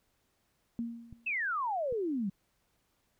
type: tone with exponential decay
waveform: sine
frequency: 233.1 Hz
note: A#3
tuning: in tune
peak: -30 dBFS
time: 0.79-1.35 s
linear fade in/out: 0 ms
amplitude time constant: 120 ms
type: clicks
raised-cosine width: 5 ms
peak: -35 dBFS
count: 2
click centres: 1.127 / 1.925 s
type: exponential sweep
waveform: sine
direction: down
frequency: 2715 to 182.9 Hz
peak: -30 dBFS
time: 1.26-2.3 s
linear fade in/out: 10 ms
effects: pink hiss -75 dBFS RMS until 3.19 s